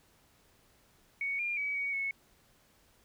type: tone with pitch steps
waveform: sine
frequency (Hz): 2229 / 2400 / 2276 / 2246 / 2200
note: C#7 / D7 / C#7 / C#7 / C#7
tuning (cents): +9 / +37 / +45 / +22 / -14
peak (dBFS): -31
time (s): 1.21-2.11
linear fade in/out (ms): 2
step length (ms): 180
effects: pink hiss -66 dBFS RMS until 3.04 s